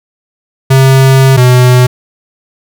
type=tone pair in turn; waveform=square; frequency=133.4 / 125.39 Hz; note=C3 / B2; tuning=+34 / +27 cents; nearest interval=minor second; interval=107 cents; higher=first; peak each=-3 dBFS; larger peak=neither; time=0.7-1.37 / 1.37-1.87 s; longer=first; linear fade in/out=10 ms; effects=none